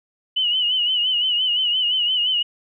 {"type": "tone with vibrato", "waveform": "sine", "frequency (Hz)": 2960, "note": "F#7", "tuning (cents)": 0, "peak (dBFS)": -17, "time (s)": [0.36, 2.43], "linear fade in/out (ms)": 10, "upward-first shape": "sine", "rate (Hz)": 5.8, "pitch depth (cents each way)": 69, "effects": []}